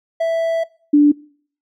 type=tone pair in turn; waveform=triangle / sine; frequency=659.3 / 292.8 Hz; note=E5 / D4; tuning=0 / -5 cents; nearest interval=octave + major second; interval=1405 cents; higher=first; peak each=-13 / -7 dBFS; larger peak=second; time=0.2-0.64 / 0.93-1.12 s; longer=first; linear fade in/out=10 ms; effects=noise-tail reverb RT60 0.5 s tail -23 dB re dry